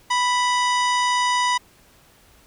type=harmonic tone with a mistuned harmonic; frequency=987.8 Hz; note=B5; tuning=in tune; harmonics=1 / 2 / 3 / 4 / 5 / 6 / 7 / 9; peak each=-19 / -25 / -29 / -31 / -33 / -35 / -36 / -38 dBFS; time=0.1-1.58 s; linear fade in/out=10 ms; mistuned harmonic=4; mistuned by=-91 cents; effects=pink hiss -54 dBFS RMS until 2.46 s